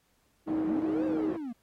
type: tone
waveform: sine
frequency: 315.4 Hz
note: D#4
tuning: 24 cents sharp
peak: -27 dBFS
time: 0.46-1.35 s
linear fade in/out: 50 ms
type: band-pass noise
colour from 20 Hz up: pink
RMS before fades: -39 dBFS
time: 0.47-1.37 s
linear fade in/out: 10 ms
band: 220 to 670 Hz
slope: 12 dB/octave
type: linear two-way sweep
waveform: triangle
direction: up then down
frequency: 174.61 to 542 to 222 Hz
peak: -32 dBFS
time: 0.67-1.53 s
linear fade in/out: 10 ms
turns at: 1.05 s
effects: pink hiss -71 dBFS RMS until 1.62 s + AAC 48 kbps